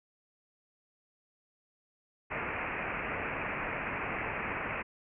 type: low-pass noise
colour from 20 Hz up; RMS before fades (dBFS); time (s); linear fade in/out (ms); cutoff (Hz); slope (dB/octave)
white; -36; 2.3-4.83; 20; 2600; 96
effects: none